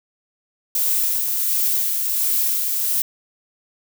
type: noise with tremolo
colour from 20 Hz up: violet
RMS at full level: -19 dBFS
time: 0.75-3.02 s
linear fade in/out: 2 ms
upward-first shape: sine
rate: 1.4 Hz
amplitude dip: 30%
effects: none